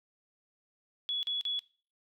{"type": "tone bursts", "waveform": "sine", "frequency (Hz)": 3385, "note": "G#7", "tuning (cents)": 32, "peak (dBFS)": -30, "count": 3, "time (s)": [1.09, 1.592], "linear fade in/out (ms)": 0, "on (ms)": 140, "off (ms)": 41, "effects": ["noise-tail reverb RT60 0.4 s tail -20 dB re dry"]}